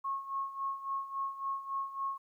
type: tone with tremolo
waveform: sine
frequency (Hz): 1091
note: C#6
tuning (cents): -28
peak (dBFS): -31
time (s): 0.04-2.18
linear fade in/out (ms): 10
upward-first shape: sine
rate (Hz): 3.6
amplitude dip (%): 75
effects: 12-bit